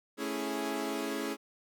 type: chord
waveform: sawtooth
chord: A major seventh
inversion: none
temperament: equal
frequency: 220 / 277.2 / 329.6 / 415.3 Hz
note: A3 / C#4 / E4 / G#4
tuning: 0 / 0 / 0 / 0 cents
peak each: -37 / -33 / -35 / -34 dBFS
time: 0.17-1.37 s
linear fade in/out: 50 ms
effects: none